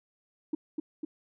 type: tone with echo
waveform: sine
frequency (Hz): 308.1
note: D#4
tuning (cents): -17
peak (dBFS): -25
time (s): 0.53-0.55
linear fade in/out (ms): 5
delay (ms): 250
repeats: 2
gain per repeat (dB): -3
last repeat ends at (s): 1.05
effects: tanh soft clip ceiling -23 dBFS